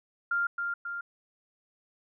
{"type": "tone with echo", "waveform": "sine", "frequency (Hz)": 1396.9, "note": "F6", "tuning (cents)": 0, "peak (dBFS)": -25, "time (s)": [0.31, 0.47], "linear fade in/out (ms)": 5, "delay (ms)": 270, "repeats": 2, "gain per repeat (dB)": -4, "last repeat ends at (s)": 1.01, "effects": []}